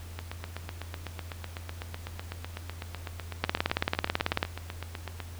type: two click trains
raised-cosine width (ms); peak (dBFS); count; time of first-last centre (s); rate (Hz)
0.3; -9 / -20; 19 / 41; 3.44-4.429 / 0.19-5.203; 18.2 / 7.98
effects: added 85 Hz sine -40 dBFS peak until 5.39 s + pink hiss -50 dBFS RMS until 5.39 s